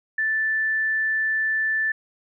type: tone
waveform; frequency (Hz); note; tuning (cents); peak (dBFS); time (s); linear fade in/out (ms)
sine; 1760; A6; 0; -20; 0.18-1.92; 5
effects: none